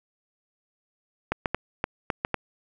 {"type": "clicks", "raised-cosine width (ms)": 0.5, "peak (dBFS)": -9, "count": 7, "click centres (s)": [1.32, 1.458, 1.546, 1.841, 2.102, 2.249, 2.343], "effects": []}